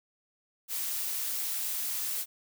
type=noise; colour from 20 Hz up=blue; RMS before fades=-33 dBFS; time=0.68-2.26 s; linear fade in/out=50 ms; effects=none